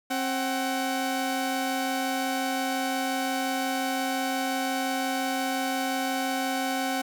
sawtooth tone pair together, 266.4 / 753.5 Hz, C4 / F#5, +31 / +31 cents, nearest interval octave + tritone, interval 1800 cents, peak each -25 dBFS, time 0.1-7.02 s, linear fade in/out 10 ms, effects none

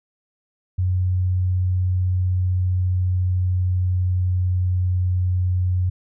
sine tone with pitch glide, 91.6 to 90.97 Hz, F#2 to F#2, -17 to -29 cents, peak -17 dBFS, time 0.78-5.9 s, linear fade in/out 10 ms, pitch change -12 cents, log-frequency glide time 2.13-4.9 s, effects none

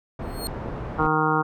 pink low-pass noise, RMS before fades -32 dBFS, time 0.19-1.07 s, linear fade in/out 5 ms, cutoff 1000 Hz, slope 12 dB/octave
20% pulse tone with exponential growth, 4276 Hz, C8, 37 cents sharp, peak -21 dBFS, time 0.22-0.47 s, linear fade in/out 0 ms, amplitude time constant 53 ms
clicks, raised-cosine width 2 ms, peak -19 dBFS, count 2, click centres 0.661 / 0.686 s
harmonic tone, 155.56 Hz, D#3, in tune, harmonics 1 / 2 / 3 / 5 / 6 / 7 / 8 / 9, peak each -27 / -27 / -27 / -27 / -27 / -27 / -27 / -27 dBFS, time 0.98-1.43 s, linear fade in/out 20 ms
effects none

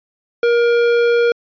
sine tone with tanh clipping, 472.8 Hz, A#4, 24 cents sharp, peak -13 dBFS, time 0.43-1.32 s, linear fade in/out 2 ms, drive 15 dB, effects resampled to 11025 Hz

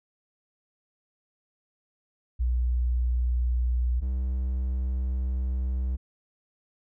sine / triangle tone pair in turn, 60.9 / 63.75 Hz, B1 / C2, -24 / -44 cents, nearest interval minor second, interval 80 cents, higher second, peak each -22 / -23 dBFS, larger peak first, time 2.39-4.01 / 4.01-5.97 s, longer second, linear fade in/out 20 ms, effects none

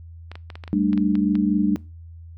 clicks, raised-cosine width 0.3 ms, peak -21 dBFS, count 10, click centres 0.316 / 0.355 / 0.502 / 0.555 / 0.638 / 0.678 / 0.931 / 0.977 / 1.154 / 1.354 s
sine chord, G suspended second, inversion none, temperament equal with one note detuned, 196 / 220 / 297.6 Hz, G3 / A3 / D4, 0 / 0 / +23 cents, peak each -21 / -23 / -21 dBFS, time 0.73-1.76 s, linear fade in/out 0 ms
effects noise-tail reverb RT60 0.3 s tail -23 dB re dry + added 83 Hz sine -38 dBFS peak until 2.37 s

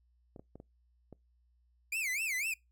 clicks, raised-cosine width 2 ms, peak -35 dBFS, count 5, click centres 0.362 / 0.395 / 0.556 / 0.601 / 1.127 s
45% pulse tone with vibrato, 2319 Hz, D7, 22 cents flat, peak -32 dBFS, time 1.92-2.54 s, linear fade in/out 5 ms, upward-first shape sine, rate 4 Hz, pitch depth 260 cents each way
effects noise-tail reverb RT60 0.2 s tail -25 dB re dry + added 60 Hz sine -67 dBFS peak until 2.71 s

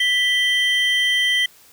triangle tone pair together, 1975.5 / 3136 Hz, B6 / G7, 0 / 0 cents, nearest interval minor sixth, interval 800 cents, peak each -17 dBFS, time 0-1.46 s, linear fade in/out 5 ms, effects white hiss -50 dBFS RMS until 1.72 s

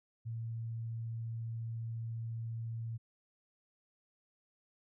sine tone, 114.3 Hz, A#2, 34 cents flat, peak -37 dBFS, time 0.25-2.98 s, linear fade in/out 20 ms, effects none

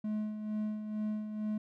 triangle tone with tremolo, 213.3 Hz, G#3, 46 cents sharp, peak -29 dBFS, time 0.04-1.58 s, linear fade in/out 5 ms, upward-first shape sine, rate 2.2 Hz, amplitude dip 55%, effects none

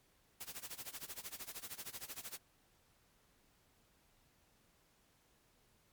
white noise with tremolo, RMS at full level -45 dBFS, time 0.4-2.38 s, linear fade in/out 10 ms, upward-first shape sine, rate 13 Hz, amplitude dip 90%, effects pink hiss -72 dBFS RMS until 5.92 s + MP3 96 kbps

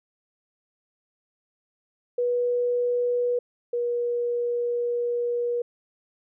sine tone pair in turn, 487.2 / 479.7 Hz, B4 / A#4, -24 / +50 cents, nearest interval unison, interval 26 cents, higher first, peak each -21 / -23 dBFS, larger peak first, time 2.18-3.39 / 3.73-5.62 s, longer second, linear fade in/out 5 ms, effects none

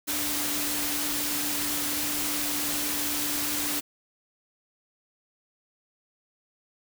sine tone in noise, 293.7 Hz, D4, in tune, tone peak -36 dBFS, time 0.07-3.81 s, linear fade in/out 20 ms, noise white, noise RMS -29 dBFS, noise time 0.07-3.81 s, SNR -10 dB, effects none

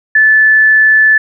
sine tone, 1743 Hz, A6, 17 cents flat, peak -4 dBFS, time 0.15-1.18 s, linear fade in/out 5 ms, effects none

